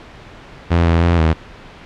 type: tone with pitch steps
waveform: sawtooth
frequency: 84.9 / 83.5 / 85.8 / 80.2 Hz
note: F2 / E2 / F2 / E2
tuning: -48 / +23 / -30 / -47 cents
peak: -7 dBFS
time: 0.7-1.34 s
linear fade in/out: 20 ms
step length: 160 ms
effects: pink hiss -38 dBFS RMS until 1.85 s + low-pass 3000 Hz 12 dB/octave